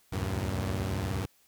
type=tone cluster; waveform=sawtooth; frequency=67.9 / 76.5 / 95.1 / 114.3 / 130.4 Hz; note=C#2 / D#2 / F#2 / A#2 / C3; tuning=-35 / -29 / +48 / -34 / -5 cents; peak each=-36 / -34 / -28 / -33 / -37 dBFS; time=0.12-1.26 s; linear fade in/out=10 ms; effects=white hiss -65 dBFS RMS until 1.47 s